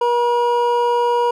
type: tone pair together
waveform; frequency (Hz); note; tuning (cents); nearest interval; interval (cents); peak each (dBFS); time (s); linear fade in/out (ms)
triangle; 478.8 / 959.3; A#4 / A#5; +46 / +49; octave; 1203; -15; 0.01-1.31; 5
effects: none